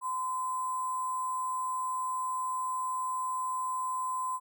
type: tone with sample-and-hold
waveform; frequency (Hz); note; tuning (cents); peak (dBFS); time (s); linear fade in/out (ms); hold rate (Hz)
sine; 1027; C6; -33; -30; 0.01-4.4; 50; 8820
effects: none